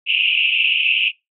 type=band-pass noise; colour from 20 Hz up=white; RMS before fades=-17 dBFS; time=0.06-1.12 s; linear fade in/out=50 ms; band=2500 to 2900 Hz; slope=96 dB/octave; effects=noise-tail reverb RT60 0.2 s tail -23 dB re dry